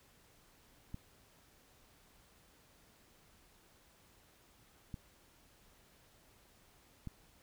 clicks, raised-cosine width 5 ms, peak -30 dBFS, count 3, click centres 0.944 / 4.942 / 7.073 s, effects pink hiss -66 dBFS RMS until 7.42 s

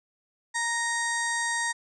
harmonic tone with a mistuned harmonic, 932.3 Hz, A#5, in tune, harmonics 1 / 2 / 4 / 5 / 6 / 7 / 8 / 9 / 10, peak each -32 / -28 / -39 / -41 / -40 / -40 / -38 / -37 / -45 dBFS, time 0.54-1.73 s, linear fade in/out 20 ms, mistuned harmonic 6, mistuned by +46 cents, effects none

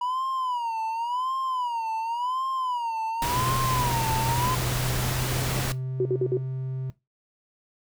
triangle tone with vibrato, 970 Hz, B5, 31 cents flat, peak -24 dBFS, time 0.01-4.55 s, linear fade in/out 5 ms, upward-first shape sine, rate 0.91 Hz, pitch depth 150 cents each way
pink noise, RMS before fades -29 dBFS, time 3.22-5.72 s, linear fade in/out 0 ms
triangle tone with pitch glide, 124.2 to 130.83 Hz, B2 to C3, +10 to 0 cents, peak -26 dBFS, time 3.35-6.9 s, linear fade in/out 0 ms, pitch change +90 cents, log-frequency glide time 4.66-6.05 s
sine tone bursts, 374.4 Hz, F#4, 20 cents sharp, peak -20 dBFS, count 4, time 6-6.371 s, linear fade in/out 2 ms, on 53 ms, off 53 ms
effects noise-tail reverb RT60 0.2 s tail -17 dB re dry

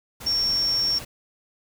sine tone in noise, 5490 Hz, F8, 31 cents flat, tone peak -20 dBFS, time 0.26-0.99 s, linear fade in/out 10 ms, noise pink, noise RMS -38 dBFS, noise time 0.2-1.05 s, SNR +15 dB, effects none

